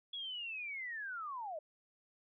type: linear sweep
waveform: sine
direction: down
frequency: 3380 to 587 Hz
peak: -40 dBFS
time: 0.13-1.59 s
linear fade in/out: 5 ms
effects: none